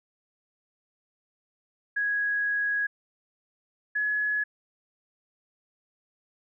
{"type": "tone pair in turn", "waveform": "sine", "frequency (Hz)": [1661.2, 1693.2], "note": ["G#6", "G#6"], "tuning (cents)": [0, 33], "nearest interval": "unison", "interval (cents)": 33, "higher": "second", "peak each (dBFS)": -24, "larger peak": "neither", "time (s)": [[1.96, 2.87], [3.95, 4.44]], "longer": "first", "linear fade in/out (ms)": 10, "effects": []}